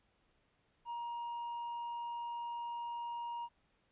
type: tone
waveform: triangle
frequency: 945 Hz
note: A#5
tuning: 23 cents sharp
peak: -37 dBFS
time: 0.85-3.49 s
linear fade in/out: 50 ms
effects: pink hiss -75 dBFS RMS until 3.91 s + resampled to 8000 Hz